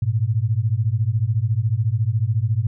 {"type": "beating tone pair", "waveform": "sine", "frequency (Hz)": [103.83, 117.83], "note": ["G#2", "A#2"], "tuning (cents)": [0, 19], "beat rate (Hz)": 14, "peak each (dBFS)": -20, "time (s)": [0.02, 2.67], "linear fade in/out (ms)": 5, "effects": []}